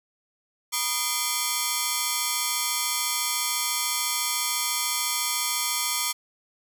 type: ring-modulated tone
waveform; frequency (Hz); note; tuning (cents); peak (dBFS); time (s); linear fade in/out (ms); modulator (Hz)
5% pulse; 1100; C#6; -14; -9; 0.72-6.13; 20; 133
effects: none